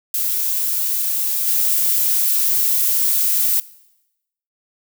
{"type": "noise with level steps", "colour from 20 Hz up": "violet", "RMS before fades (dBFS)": [-20, -17], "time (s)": [0.14, 3.6], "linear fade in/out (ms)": 2, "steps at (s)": 1.47, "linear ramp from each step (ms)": 5, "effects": ["noise-tail reverb RT60 0.9 s tail -20 dB re dry"]}